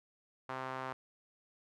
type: tone with band-pass filter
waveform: sawtooth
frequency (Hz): 130.81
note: C3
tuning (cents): 0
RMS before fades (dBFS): -41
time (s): 0.49-0.93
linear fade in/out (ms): 5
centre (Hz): 1100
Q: 1.6
effects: none